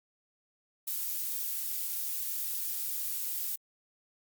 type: noise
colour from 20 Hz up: violet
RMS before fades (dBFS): -34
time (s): 0.87-3.56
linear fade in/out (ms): 10
effects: Opus 48 kbps

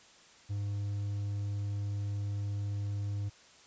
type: tone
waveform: triangle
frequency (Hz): 101.5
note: G#2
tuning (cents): -39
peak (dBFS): -30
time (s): 0.49-3.3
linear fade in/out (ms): 20
effects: white hiss -58 dBFS RMS until 3.66 s + resampled to 16000 Hz

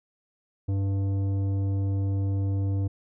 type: tone with tanh clipping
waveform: sine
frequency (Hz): 98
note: G2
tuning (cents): 0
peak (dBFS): -25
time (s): 0.68-2.88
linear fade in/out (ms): 10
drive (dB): 11
effects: none

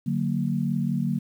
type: chord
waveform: sine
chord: D augmented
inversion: none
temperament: equal with one note detuned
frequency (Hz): 146.83 / 185 / 230.5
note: D3 / F#3 / A#3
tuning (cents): 0 / 0 / -19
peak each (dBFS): -27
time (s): 0.06-1.19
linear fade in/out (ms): 10
effects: 9-bit

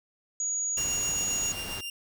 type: tone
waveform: sine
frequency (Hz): 6770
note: G#8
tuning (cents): +32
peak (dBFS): -27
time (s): 0.4-1.52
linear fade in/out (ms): 2
type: noise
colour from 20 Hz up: pink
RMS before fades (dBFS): -39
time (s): 0.77-1.81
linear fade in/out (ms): 5
type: tone with tremolo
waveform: sawtooth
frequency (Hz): 2794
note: F7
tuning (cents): 0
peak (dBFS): -30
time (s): 0.77-1.9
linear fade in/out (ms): 2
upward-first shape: sine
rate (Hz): 7.5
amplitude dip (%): 50
effects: none

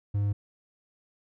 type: tone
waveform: triangle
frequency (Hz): 101.8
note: G#2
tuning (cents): -34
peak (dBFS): -22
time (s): 0.14-0.33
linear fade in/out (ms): 10
effects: none

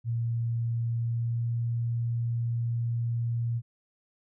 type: tone with pitch glide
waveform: sine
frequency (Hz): 116.54 to 117.42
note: A#2 to A#2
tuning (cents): 0 to +13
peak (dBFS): -26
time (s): 0.04-3.62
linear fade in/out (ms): 50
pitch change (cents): +13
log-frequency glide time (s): 0.98-1.48
effects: none

